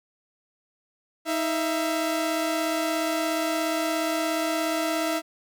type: tone pair together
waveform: sawtooth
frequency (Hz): 316.5 / 670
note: D#4 / E5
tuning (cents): +30 / +28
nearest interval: octave + minor second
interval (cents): 1298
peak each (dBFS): -23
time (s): 1.25-5.22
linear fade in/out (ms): 50
effects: none